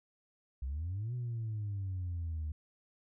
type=exponential two-way sweep; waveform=sine; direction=up then down; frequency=61.74 to 124.9 to 75.4 Hz; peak=-33 dBFS; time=0.62-2.52 s; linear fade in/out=5 ms; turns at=1.14 s; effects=tanh soft clip ceiling -32 dBFS